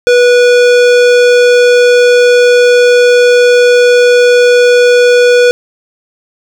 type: tone with hard clipping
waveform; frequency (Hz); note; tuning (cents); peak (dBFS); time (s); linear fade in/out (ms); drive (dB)
sine; 488.7; B4; -18; -5; 0.07-5.51; 0; 18
effects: none